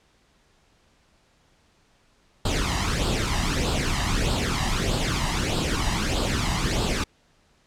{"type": "noise with flanger", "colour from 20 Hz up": "pink", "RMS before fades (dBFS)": -24, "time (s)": [2.45, 7.04], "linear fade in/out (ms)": 5, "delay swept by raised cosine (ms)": [0.24, 1.05], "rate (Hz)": 1.6, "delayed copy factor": 0.65, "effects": ["pink hiss -62 dBFS RMS until 7.66 s", "low-pass 7000 Hz 12 dB/octave"]}